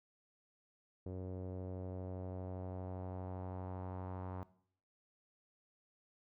sawtooth tone with low-pass filter sweep, 92.5 Hz, F#2, in tune, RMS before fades -44 dBFS, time 1.06-4.43 s, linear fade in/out 0 ms, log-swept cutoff 470 to 1000 Hz, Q 2.1, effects noise-tail reverb RT60 0.6 s tail -18 dB re dry

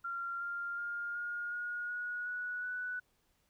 sine tone with pitch steps, 1381 / 1395.4 / 1410 / 1424.8 / 1439.6 / 1454.7 / 1469.9 / 1485.3 Hz, F6 / F6 / F6 / F6 / F#6 / F#6 / F#6 / F#6, -20 / -2 / +16 / +34 / -48 / -30 / -12 / +6 cents, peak -36 dBFS, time 0.04-3 s, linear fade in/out 10 ms, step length 370 ms, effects pink hiss -75 dBFS RMS until 3.49 s

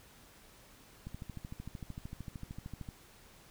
click train, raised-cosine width 5 ms, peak -30 dBFS, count 25, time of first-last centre 1.07-2.888 s, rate 13.2 Hz, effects pink hiss -59 dBFS RMS until 3.5 s

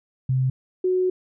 sine tone pair in turn, 130.2 / 368.3 Hz, C3 / F#4, -8 / -8 cents, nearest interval octave + tritone, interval 1800 cents, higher second, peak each -18 dBFS, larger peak neither, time 0.29-0.5 / 0.84-1.1 s, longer second, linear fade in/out 5 ms, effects none

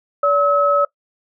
sine tone pair together, 574 / 1288.6 Hz, D5 / E6, -40 / -40 cents, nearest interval octave + major second, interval 1400 cents, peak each -15 dBFS, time 0.23-0.85 s, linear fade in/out 5 ms, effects noise-tail reverb RT60 0.1 s tail -22 dB re dry

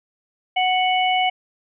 harmonic tone, 740 Hz, F#5, in tune, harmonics 1 / 3 / 4, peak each -18 / -23 / -24 dBFS, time 0.56-1.3 s, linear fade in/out 10 ms, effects none

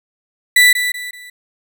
35% pulse tone with echo, 1975.5 Hz, B6, in tune, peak -5 dBFS, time 0.56-0.73 s, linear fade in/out 5 ms, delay 190 ms, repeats 3, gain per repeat -9 dB, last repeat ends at 1.3 s, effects none

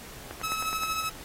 click train, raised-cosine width 0.5 ms, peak -22 dBFS, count 6, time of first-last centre 0.31-0.835 s, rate 9.53 Hz
sawtooth tone with tremolo, 1293 Hz, E6, 34 cents flat, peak -23 dBFS, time 0.43-1.1 s, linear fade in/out 10 ms, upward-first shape triangle, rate 13 Hz, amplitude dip 50%
effects pink hiss -45 dBFS RMS until 1.24 s + AAC 48 kbps

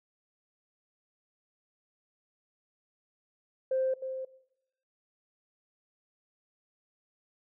sine tone with echo, 523.3 Hz, C5, in tune, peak -25 dBFS, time 3.71-3.94 s, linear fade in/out 5 ms, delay 310 ms, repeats 1, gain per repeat -9 dB, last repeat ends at 4.25 s, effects noise-tail reverb RT60 0.8 s tail -19 dB re dry + tanh soft clip ceiling -21 dBFS

